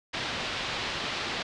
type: low-pass noise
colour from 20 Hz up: white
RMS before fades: -33 dBFS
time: 0.13-1.43 s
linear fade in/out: 10 ms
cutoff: 4200 Hz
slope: 24 dB/octave
effects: resampled to 22050 Hz